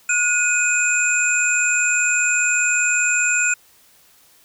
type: tone cluster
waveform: sine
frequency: 1451 / 2505 / 7280 Hz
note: F#6 / D#7 / A#8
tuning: -34 / +11 / -42 cents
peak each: -20 dBFS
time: 0.09-3.54 s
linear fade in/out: 5 ms
effects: white hiss -53 dBFS RMS until 4.44 s